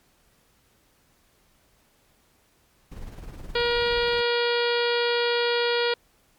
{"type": "noise with tremolo", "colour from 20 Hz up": "brown", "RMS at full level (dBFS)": -36, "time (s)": [2.91, 4.22], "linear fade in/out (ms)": 10, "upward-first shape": "sine", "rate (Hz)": 19, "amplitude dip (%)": 55}
{"type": "harmonic tone", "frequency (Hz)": 476.5, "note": "A#4", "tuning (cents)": 38, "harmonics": [1, 2, 3, 4, 5, 6, 7, 8, 9, 10], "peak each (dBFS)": [-23, -31, -30, -33, -33, -35, -32, -37, -34, -38], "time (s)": [3.55, 5.94], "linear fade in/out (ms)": 5}
{"effects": ["pink hiss -63 dBFS RMS until 6.38 s", "MP3 96 kbps"]}